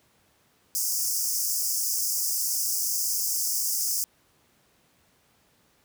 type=high-pass noise; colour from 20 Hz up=pink; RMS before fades=-27 dBFS; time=0.75-4.04 s; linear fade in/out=0 ms; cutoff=5000 Hz; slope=96 dB/octave; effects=pink hiss -64 dBFS RMS until 5.84 s + high-pass 80 Hz 12 dB/octave